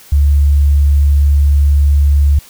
sine tone, 71.6 Hz, D2, 43 cents flat, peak -6 dBFS, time 0.12-2.39 s, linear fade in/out 5 ms, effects white hiss -40 dBFS RMS until 2.49 s

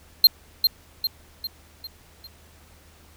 square tone with echo, 4183 Hz, C8, 1 cent flat, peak -9 dBFS, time 0.24-0.27 s, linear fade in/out 2 ms, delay 400 ms, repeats 5, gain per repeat -6 dB, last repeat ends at 2.27 s, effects added 77 Hz sine -54 dBFS peak until 3.16 s + pink hiss -54 dBFS RMS until 3.16 s

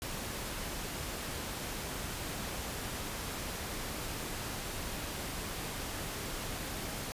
pink noise, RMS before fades -39 dBFS, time 0.02-7.12 s, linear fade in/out 0 ms, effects resampled to 32000 Hz

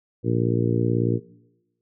harmonic tone, 58.27 Hz, A#1, in tune, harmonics 2 / 3 / 4 / 5 / 6 / 7 / 8, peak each -23 / -27 / -29 / -27 / -27 / -31 / -30 dBFS, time 0.23-1.2 s, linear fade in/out 50 ms, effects noise-tail reverb RT60 1.0 s tail -21 dB re dry

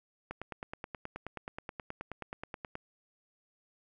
click train, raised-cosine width 0.5 ms, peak -24 dBFS, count 24, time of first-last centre 0.31-2.754 s, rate 9.41 Hz, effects none

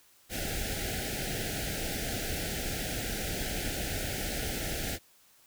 pink band-stop noise, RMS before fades -34 dBFS, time 0.29-4.99 s, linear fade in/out 50 ms, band 820 to 1400 Hz, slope 96 dB/octave, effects white hiss -62 dBFS RMS until 5.46 s

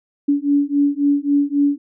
sine beating tone pair, 283.8 / 287.5 Hz, C#4 / D4, +41 / -37 cents, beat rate 3.7 Hz, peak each -17 dBFS, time 0.28-1.78 s, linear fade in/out 10 ms, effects none

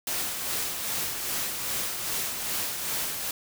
white noise with tremolo, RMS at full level -29 dBFS, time 0.07-3.31 s, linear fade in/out 2 ms, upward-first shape sine, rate 2.5 Hz, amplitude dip 40%, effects none

